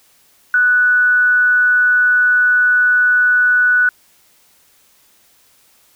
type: tone with amplitude modulation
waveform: sine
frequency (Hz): 1480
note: F#6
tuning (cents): 0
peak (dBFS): -8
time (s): 0.54-3.89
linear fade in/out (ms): 2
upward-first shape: sine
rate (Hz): 260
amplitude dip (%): 25
effects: white hiss -53 dBFS RMS until 5.95 s